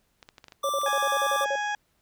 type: clicks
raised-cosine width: 0.2 ms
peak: -28 dBFS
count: 7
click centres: 0.228 / 0.289 / 0.382 / 0.442 / 0.483 / 0.522 / 0.815 s
type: tone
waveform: square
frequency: 1174.7 Hz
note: D6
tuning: in tune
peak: -27 dBFS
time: 0.63-1.45 s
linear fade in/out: 10 ms
type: tone bursts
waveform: sine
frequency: 554.4 Hz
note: C#5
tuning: in tune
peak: -26 dBFS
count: 10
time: 0.64-1.556 s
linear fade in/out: 2 ms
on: 52 ms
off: 44 ms
type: harmonic tone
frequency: 830.6 Hz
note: G#5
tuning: in tune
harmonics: 1 / 2 / 3 / 4 / 6 / 7 / 8 / 9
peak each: -29 / -30 / -41 / -40 / -52 / -46 / -52 / -55 dBFS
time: 0.86-1.75 s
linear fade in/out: 2 ms
effects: pink hiss -70 dBFS RMS until 2.01 s